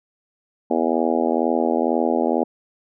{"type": "harmonic tone", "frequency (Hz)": 82.1, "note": "E2", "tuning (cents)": -6, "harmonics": [3, 4, 5, 6, 7, 8, 9, 10], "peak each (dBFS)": [-23, -24, -25, -26, -26, -27, -28, -28], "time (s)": [0.7, 2.44], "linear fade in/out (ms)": 10, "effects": []}